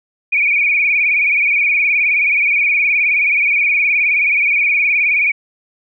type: tone with vibrato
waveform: sine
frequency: 2349 Hz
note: D7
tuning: in tune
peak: -11 dBFS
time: 0.32-5.32 s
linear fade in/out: 10 ms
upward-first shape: sine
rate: 19 Hz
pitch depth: 88 cents each way
effects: none